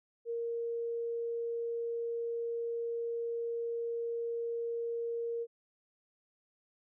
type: tone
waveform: sine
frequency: 466.2 Hz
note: A#4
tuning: in tune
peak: -33 dBFS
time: 0.25-5.47 s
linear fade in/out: 50 ms
effects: none